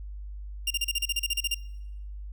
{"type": "tone bursts", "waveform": "sawtooth", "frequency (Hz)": 2794, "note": "F7", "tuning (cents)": 0, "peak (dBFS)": -21, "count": 13, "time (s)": [0.67, 1.545], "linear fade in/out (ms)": 5, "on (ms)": 35, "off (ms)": 35, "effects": ["noise-tail reverb RT60 0.9 s tail -23 dB re dry", "added 50 Hz sine -36 dBFS peak until 2.32 s"]}